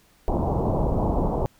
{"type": "low-pass noise", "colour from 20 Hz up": "pink", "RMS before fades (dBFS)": -23, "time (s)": [0.28, 1.46], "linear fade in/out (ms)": 0, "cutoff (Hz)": 960, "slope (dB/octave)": 48, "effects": ["pink hiss -59 dBFS RMS until 1.59 s"]}